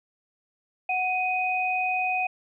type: tone pair together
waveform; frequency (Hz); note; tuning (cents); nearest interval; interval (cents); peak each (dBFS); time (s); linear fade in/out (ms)
sine; 738.1 / 2500; F#5 / D#7; -4 / +8; octave + major sixth; 2112; -26; 0.89-2.27; 5
effects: none